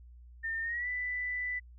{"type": "tone with pitch glide", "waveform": "sine", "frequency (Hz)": [1811, 1986.4], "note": ["A6", "B6"], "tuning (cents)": [49, 9], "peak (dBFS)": -32, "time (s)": [0.43, 1.6], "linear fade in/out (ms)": 20, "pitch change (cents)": 160, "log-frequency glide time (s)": [0.62, 0.88], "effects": ["added 60 Hz sine -50 dBFS peak until 1.78 s"]}